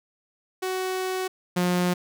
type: tone pair in turn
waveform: sawtooth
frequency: 373.3 / 178.63 Hz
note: F#4 / F3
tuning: +15 / +39 cents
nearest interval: octave + minor second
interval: 1276 cents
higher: first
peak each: -22 / -17 dBFS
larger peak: second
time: 0.62-1.28 / 1.56-1.94 s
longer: first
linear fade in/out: 10 ms
effects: none